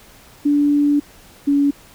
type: tone pair in turn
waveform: sine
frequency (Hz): 290 / 283.9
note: D4 / C#4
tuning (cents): -22 / +41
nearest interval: unison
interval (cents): 37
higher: first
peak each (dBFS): -12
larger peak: neither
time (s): 0.45-1 / 1.47-1.71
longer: first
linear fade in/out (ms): 10
effects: pink hiss -46 dBFS RMS until 1.94 s